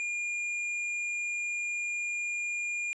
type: tone with hard clipping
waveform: triangle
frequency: 2416 Hz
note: D7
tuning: 48 cents sharp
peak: -32 dBFS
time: 0-2.93 s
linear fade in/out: 0 ms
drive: 10 dB
effects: resampled to 22050 Hz